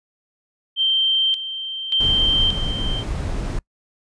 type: tone with tremolo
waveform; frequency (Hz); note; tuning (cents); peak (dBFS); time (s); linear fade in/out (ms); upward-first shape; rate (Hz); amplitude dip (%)
sine; 3136; G7; 0; -15; 0.76-3.04; 50; square; 0.86; 70
type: noise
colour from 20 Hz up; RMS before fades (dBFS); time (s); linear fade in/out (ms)
brown; -24; 2-3.59; 5
effects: noise-tail reverb RT60 0.1 s tail -25 dB re dry + resampled to 22050 Hz